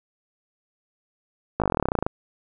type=slowing click train; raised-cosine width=1 ms; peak=-8 dBFS; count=18; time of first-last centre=1.6-2.065 s; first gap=18 ms; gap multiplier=1.05; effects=none